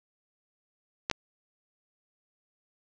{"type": "clicks", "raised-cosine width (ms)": 0.2, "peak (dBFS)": [-10, -11], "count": 2, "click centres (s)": [1.099, 1.113], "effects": ["resampled to 16000 Hz", "8-bit"]}